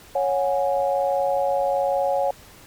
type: chord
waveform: sine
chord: C# suspended fourth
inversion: none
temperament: equal with one note detuned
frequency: 554.4 / 729.4 / 830.6 Hz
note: C#5 / F#5 / G#5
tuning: 0 / -25 / 0 cents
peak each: -21 / -24 / -26 dBFS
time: 0.15-2.31 s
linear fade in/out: 5 ms
effects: pink hiss -47 dBFS RMS until 2.66 s + MP3 96 kbps